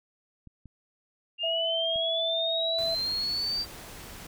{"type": "clicks", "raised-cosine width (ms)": 5, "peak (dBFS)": -35, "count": 3, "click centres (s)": [0.473, 0.657, 1.959]}
{"type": "linear sweep", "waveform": "sine", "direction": "up", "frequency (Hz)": [2786, 4699], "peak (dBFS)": -27, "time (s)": [1.38, 3.66], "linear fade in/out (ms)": 50}
{"type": "tone", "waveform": "sine", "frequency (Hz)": 659, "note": "E5", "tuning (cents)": -1, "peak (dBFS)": -29, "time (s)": [1.43, 2.95], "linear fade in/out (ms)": 10}
{"type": "noise", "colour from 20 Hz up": "pink", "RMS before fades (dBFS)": -44, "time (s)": [2.78, 4.27], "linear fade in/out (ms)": 5}
{"effects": []}